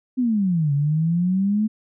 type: exponential two-way sweep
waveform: sine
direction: down then up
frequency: 261.6 to 139.9 to 219.9 Hz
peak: -17 dBFS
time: 0.17-1.68 s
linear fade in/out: 20 ms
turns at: 0.73 s
effects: none